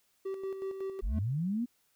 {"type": "tone with tremolo", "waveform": "triangle", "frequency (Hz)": 385.8, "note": "G4", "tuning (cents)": -28, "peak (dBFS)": -31, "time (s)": [0.25, 1.01], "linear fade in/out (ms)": 10, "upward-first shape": "square", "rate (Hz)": 5.4, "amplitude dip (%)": 50}
{"type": "tone with exponential growth", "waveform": "triangle", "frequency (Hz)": 216.8, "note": "A3", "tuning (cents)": -25, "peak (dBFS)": -27, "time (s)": [0.98, 1.19], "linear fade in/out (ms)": 5, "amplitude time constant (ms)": 44}
{"type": "linear sweep", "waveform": "sine", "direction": "up", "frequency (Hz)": [32.29, 250], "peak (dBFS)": -29, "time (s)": [1.02, 1.66], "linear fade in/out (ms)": 20}
{"effects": ["white hiss -72 dBFS RMS until 1.95 s"]}